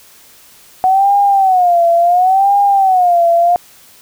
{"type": "tone with vibrato", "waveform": "sine", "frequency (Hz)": 740, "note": "F#5", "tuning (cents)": 0, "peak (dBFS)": -7, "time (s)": [0.84, 3.56], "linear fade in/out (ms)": 0, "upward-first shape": "sine", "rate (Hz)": 0.71, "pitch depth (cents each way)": 150, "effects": ["white hiss -43 dBFS RMS until 4.01 s"]}